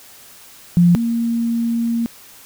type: tone pair in turn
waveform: sine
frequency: 174 / 232.3 Hz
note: F3 / A#3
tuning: -6 / -6 cents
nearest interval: perfect fourth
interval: 500 cents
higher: second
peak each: -8 / -16 dBFS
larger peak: first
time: 0.77-0.95 / 0.95-2.06 s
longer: second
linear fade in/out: 0 ms
effects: white hiss -43 dBFS RMS until 2.45 s